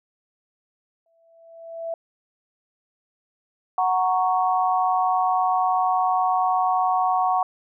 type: tone with exponential growth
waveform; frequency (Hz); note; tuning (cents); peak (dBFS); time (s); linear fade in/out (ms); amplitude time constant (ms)
sine; 663; E5; +10; -24; 1.06-1.94; 2; 190
type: chord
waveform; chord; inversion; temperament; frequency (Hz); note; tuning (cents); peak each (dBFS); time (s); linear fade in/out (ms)
sine; F# major; none; equal; 740 / 932.3 / 1108.7; F#5 / A#5 / C#6; 0 / 0 / 0; -20 / -26 / -24; 3.78-7.43; 2
effects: none